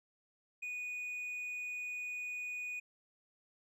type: tone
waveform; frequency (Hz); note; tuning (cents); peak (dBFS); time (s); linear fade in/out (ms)
triangle; 2470; D#7; -13; -37; 0.62-2.8; 10
effects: resampled to 32000 Hz